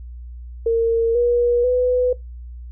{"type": "tone with pitch steps", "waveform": "sine", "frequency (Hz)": [458.6, 481, 499.1], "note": ["A#4", "B4", "B4"], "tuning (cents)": [-28, -46, 18], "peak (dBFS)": -14, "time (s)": [0.66, 2.13], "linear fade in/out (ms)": 5, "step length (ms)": 490, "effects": ["noise-tail reverb RT60 0.2 s tail -21 dB re dry", "added 60 Hz sine -32 dBFS peak until 2.71 s"]}